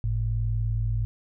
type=tone pair together; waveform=sine; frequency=48.9 / 109.9 Hz; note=G1 / A2; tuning=-4 / -2 cents; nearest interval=octave + major second; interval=1402 cents; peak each=-27 / -25 dBFS; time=0.04-1.05 s; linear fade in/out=0 ms; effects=none